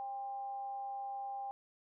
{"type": "tone with amplitude modulation", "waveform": "sine", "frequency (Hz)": 798, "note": "G5", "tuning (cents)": 31, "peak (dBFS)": -37, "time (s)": [0, 1.51], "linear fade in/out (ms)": 0, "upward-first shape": "sine", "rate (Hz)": 250, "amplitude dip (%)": 35, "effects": []}